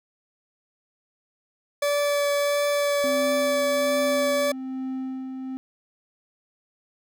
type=tone with vibrato; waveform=40% pulse; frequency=576 Hz; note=D5; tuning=34 cents flat; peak=-20 dBFS; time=1.82-4.52 s; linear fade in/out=5 ms; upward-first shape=triangle; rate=1.5 Hz; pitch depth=10 cents each way
type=tone with tremolo; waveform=triangle; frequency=261.6 Hz; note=C4; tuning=in tune; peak=-25 dBFS; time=3.04-5.57 s; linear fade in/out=0 ms; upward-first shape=sine; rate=1.2 Hz; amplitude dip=40%
effects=none